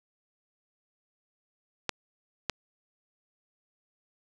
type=clicks; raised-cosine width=0.2 ms; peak=-10 dBFS; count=2; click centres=1.893 / 2.497 s; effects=none